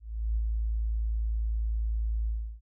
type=tone with ADSR envelope; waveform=sine; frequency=55 Hz; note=A1; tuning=in tune; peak=-24 dBFS; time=0-2.61 s; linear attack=360 ms; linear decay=53 ms; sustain=-2 dB; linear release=330 ms; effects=none